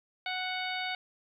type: harmonic tone with a mistuned harmonic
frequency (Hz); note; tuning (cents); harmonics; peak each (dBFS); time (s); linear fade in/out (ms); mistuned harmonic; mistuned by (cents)
740; F#5; 0; 1 / 2 / 3 / 4 / 5 / 6; -37 / -39 / -37 / -42 / -40 / -45; 0.26-0.95; 2; 6; +16
effects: 11-bit